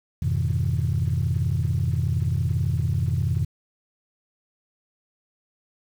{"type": "chord", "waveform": "sine", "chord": "F half-diminished seventh", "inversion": "none", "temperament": "just", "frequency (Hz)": [87.31, 104.77, 125.72, 157.15], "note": ["F2", "Ab2", "Cb3", "Eb3"], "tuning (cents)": [0, 16, 31, 18], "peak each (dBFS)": [-24, -27, -24, -27], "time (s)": [0.22, 3.45], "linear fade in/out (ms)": 5, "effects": ["tanh soft clip ceiling -14 dBFS", "8-bit"]}